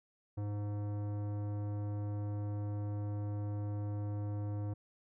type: tone with tanh clipping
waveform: sine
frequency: 103.2 Hz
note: G#2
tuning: 10 cents flat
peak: -37 dBFS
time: 0.37-4.74 s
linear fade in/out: 10 ms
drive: 16 dB
effects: none